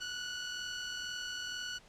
15% pulse tone pair together, 1437.9 / 1480 Hz, F#6 / F#6, -50 / 0 cents, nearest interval unison, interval 50 cents, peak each -38 / -32 dBFS, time 0-1.79 s, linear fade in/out 20 ms, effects pink hiss -60 dBFS RMS until 1.88 s + low-pass 7000 Hz 12 dB/octave

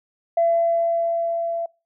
sine tone with level ramp, 674 Hz, E5, 38 cents sharp, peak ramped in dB -14 to -23 dBFS, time 0.37-1.66 s, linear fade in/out 5 ms, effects noise-tail reverb RT60 0.3 s tail -25 dB re dry + tanh soft clip ceiling -10 dBFS

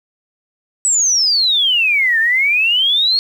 sine exponential two-way sweep, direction down then up, 8010 to 1760 to 4374 Hz, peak -11 dBFS, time 0.85-3.19 s, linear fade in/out 0 ms, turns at 2.19 s, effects 7-bit

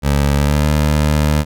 20% pulse tone with pitch glide, 71 to 75.18 Hz, C#2 to D2, +42 to +41 cents, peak -7 dBFS, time 0.02-1.45 s, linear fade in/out 50 ms, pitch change +99 cents, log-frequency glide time 0.36-0.66 s, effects none

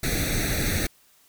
pink noise with comb filter, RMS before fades -25 dBFS, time 0.03-0.87 s, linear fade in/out 5 ms, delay 0.49 ms, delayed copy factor +0.9, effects white hiss -59 dBFS RMS until 1.28 s

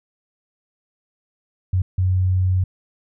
sine tone bursts at uneven times, 92.5 Hz, F#2, in tune, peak -15 dBFS, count 2, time 1.73-1.82 / 1.98-2.64 s, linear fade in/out 5 ms, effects none

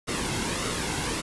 pink noise with flanger, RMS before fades -29 dBFS, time 0.07-1.22 s, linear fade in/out 20 ms, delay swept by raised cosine 1.2 to 1.71 ms, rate 1.7 Hz, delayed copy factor -0.5, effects resampled to 24000 Hz

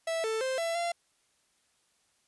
45% pulse tone with pitch steps, 657 / 442.6 / 523 / 668 / 687 Hz, E5 / A4 / C5 / E5 / F5, -6 / +10 / -1 / +23 / -29 cents, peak -29 dBFS, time 0.07-0.92 s, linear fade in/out 5 ms, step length 170 ms, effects white hiss -71 dBFS RMS until 2.27 s + resampled to 24000 Hz

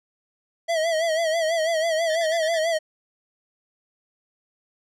square tone with vibrato, 650 Hz, E5, 24 cents flat, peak -21 dBFS, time 0.68-2.79 s, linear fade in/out 20 ms, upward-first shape sine, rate 6.1 Hz, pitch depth 75 cents each way
sawtooth tone bursts, 1760 Hz, A6, in tune, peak -30 dBFS, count 5, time 2.1-2.591 s, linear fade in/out 2 ms, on 55 ms, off 54 ms
effects low-pass 8000 Hz 12 dB/octave

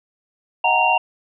sine tone cluster, 627 / 738 / 796 / 930 / 2767 Hz, D#5 / F#5 / G5 / A#5 / F7, +13 / -5 / +26 / -4 / -17 cents, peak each -27 / -19 / -26 / -18 / -19 dBFS, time 0.64-0.98 s, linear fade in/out 5 ms, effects none

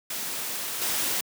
white noise with level steps, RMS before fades -32 / -27 dBFS, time 0.1-1.21 s, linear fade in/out 5 ms, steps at 0.81 s, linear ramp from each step 10 ms, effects high-pass 150 Hz 12 dB/octave

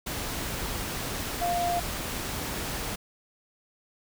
sine tone in noise, 698.5 Hz, F5, in tune, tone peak -25 dBFS, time 1.41-1.8 s, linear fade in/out 10 ms, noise pink, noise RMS -33 dBFS, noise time 0.06-2.96 s, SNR +5 dB, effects none

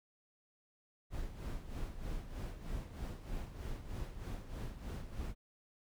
brown noise with tremolo, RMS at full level -40 dBFS, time 1.1-5.35 s, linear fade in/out 50 ms, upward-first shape sine, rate 3.2 Hz, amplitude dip 65%, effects none

